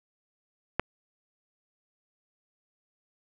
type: click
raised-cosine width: 0.5 ms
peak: -9 dBFS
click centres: 0.796 s
effects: none